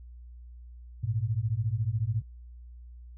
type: beating tone pair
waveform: sine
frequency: 103.83 / 117.83 Hz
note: G#2 / A#2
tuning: 0 / +19 cents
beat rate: 14 Hz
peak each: -29 dBFS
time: 1.03-2.22 s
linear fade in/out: 10 ms
effects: added 60 Hz sine -44 dBFS peak until 3.17 s